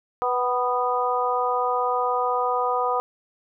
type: harmonic tone with a mistuned harmonic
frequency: 246.9 Hz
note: B3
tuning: in tune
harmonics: 2 / 3 / 4 / 5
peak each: -26 / -26 / -26 / -26 dBFS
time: 0.22-3 s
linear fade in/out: 0 ms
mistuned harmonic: 3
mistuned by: +23 cents
effects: none